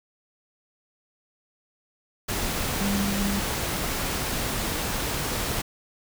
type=tone in noise; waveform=sine; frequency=200 Hz; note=G3; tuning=35 cents sharp; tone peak=-25 dBFS; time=2.8-3.4 s; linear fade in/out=10 ms; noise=pink; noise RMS=-28 dBFS; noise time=2.28-5.62 s; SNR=0 dB; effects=none